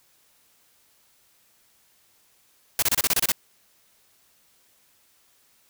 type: noise bursts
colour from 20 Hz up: white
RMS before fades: -21 dBFS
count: 9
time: 2.79-3.32 s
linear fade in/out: 2 ms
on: 34 ms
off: 28 ms
effects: white hiss -62 dBFS RMS until 5.69 s